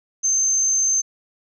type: tone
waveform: sine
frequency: 6272 Hz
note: G8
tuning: in tune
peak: -16 dBFS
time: 0.23-1.02 s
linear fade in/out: 20 ms
effects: none